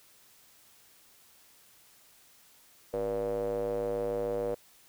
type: tone with band-pass filter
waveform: square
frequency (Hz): 53.4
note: G#1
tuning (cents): +49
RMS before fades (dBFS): -32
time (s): 2.93-4.55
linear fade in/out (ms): 10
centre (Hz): 520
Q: 9
effects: white hiss -60 dBFS RMS until 4.88 s